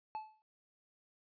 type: tone with exponential decay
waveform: triangle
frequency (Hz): 867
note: A5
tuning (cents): -26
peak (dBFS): -34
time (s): 0.15-0.42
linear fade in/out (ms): 0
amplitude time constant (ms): 57
effects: resampled to 11025 Hz